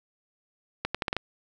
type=accelerating click train; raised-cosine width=0.3 ms; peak=-11 dBFS; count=6; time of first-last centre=0.85-1.166 s; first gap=96 ms; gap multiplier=0.79; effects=none